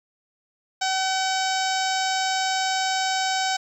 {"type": "harmonic tone", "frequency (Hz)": 760, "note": "F#5", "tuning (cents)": 46, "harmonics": [1, 2, 3, 4, 5, 6, 7, 8, 9, 10], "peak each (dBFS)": [-24, -29, -34, -34, -33, -35, -32, -37, -38, -37], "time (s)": [0.81, 3.57], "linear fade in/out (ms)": 10, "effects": ["9-bit"]}